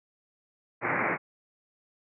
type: band-pass noise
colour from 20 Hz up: white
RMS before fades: -28 dBFS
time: 0.81-1.18 s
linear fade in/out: 50 ms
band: 110 to 2300 Hz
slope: 96 dB/octave
effects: none